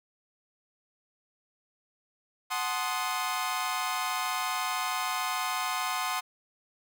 sawtooth chord, F# diminished seventh, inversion none, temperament equal with one note detuned, 740 / 868.4 / 1046.5 / 1244.5 Hz, F#5 / A5 / C6 / Eb6, 0 / -23 / 0 / 0 cents, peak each -31 / -34 / -29 / -31 dBFS, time 2.5-6.21 s, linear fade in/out 20 ms, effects none

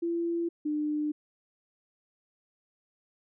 sine tone pair in turn, 338.9 / 300.1 Hz, E4 / D4, +48 / +38 cents, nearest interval major second, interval 210 cents, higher first, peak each -27 dBFS, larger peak neither, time 0.02-0.49 / 0.65-1.12 s, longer neither, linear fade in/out 10 ms, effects none

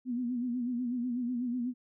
sine tone with vibrato, 244.9 Hz, B3, 14 cents flat, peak -30 dBFS, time 0.05-1.74 s, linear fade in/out 50 ms, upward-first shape sine, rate 8.1 Hz, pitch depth 73 cents each way, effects none

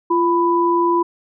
sine tone pair together, 344.8 / 993 Hz, F4 / B5, -22 / +9 cents, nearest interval octave + tritone, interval 1831 cents, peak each -16 dBFS, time 0.1-1.03 s, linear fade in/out 10 ms, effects none

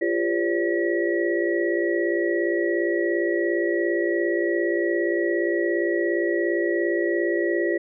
sine tone cluster, 343.9 / 401.2 / 512 / 575 / 1924 Hz, F4 / G4 / C5 / D5 / B6, -27 / +40 / -38 / -37 / -46 cents, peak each -23 / -27 / -31 / -28 / -29 dBFS, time 0.01-7.78 s, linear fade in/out 10 ms, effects none

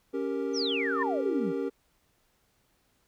triangle chord, G diminished, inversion second, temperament equal, 277.2 / 392 / 466.2 Hz, Db4 / G4 / Bb4, 0 / 0 / 0 cents, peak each -31 dBFS, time 0.13-1.7 s, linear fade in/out 20 ms
sine exponential sweep, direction down, 6272 to 154.4 Hz, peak -29 dBFS, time 0.53-1.53 s, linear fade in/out 50 ms
sine tone with exponential growth, 1800 Hz, A6, 39 cents sharp, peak -25 dBFS, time 0.91-1.03 s, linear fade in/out 5 ms, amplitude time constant 25 ms
effects pink hiss -70 dBFS RMS until 3.07 s

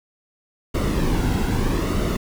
brown noise with flanger, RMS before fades -21 dBFS, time 0.74-2.17 s, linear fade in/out 10 ms, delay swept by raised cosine 1.2 to 1.71 ms, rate 0.8 Hz, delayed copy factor -0.55, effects none

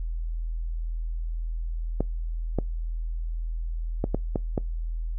clicks, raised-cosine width 2 ms, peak -11 dBFS, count 6, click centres 2.006 / 2.587 / 4.041 / 4.146 / 4.358 / 4.578 s, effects noise-tail reverb RT60 0.2 s tail -25 dB re dry + added 41 Hz sine -27 dBFS peak until 5.18 s

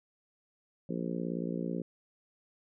harmonic tone, 58.27 Hz, A#1, in tune, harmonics 3 / 4 / 5 / 6 / 7 / 8 / 9, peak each -36 / -38 / -40 / -42 / -43 / -44 / -45 dBFS, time 0.89-1.82 s, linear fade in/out 5 ms, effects none

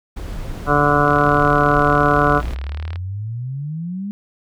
brown noise, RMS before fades -27 dBFS, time 0.16-2.55 s, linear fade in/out 10 ms
harmonic tone, 145.7 Hz, D3, 13 cents flat, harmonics 1 / 2 / 3 / 4 / 5 / 7 / 8 / 9 / 10, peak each -21 / -21 / -21 / -21 / -21 / -21 / -21 / -21 / -21 dBFS, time 0.66-2.42 s, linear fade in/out 50 ms
click train, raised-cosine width 0.3 ms, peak -18 dBFS, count 72, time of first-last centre 1.08-2.958 s, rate 37.8 Hz
sine exponential sweep, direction up, 50.4 to 207.7 Hz, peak -23 dBFS, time 2.24-4.11 s, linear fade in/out 0 ms
effects none

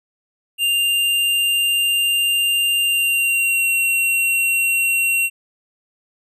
square tone with pitch glide, 2794 to 2738 Hz, F7 to F7, 0 to -35 cents, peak -16 dBFS, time 0.58-5.3 s, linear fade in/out 50 ms, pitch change -35 cents, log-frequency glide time 2.82-3.67 s, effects none

